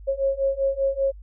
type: beating tone pair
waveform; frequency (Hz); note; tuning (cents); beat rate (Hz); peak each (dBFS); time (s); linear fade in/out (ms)
sine; 542 / 547.1; C#5 / C#5; -39 / -23; 5.1; -24 / -23; 0.07-1.12; 20
effects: added 50 Hz sine -39 dBFS peak until 1.22 s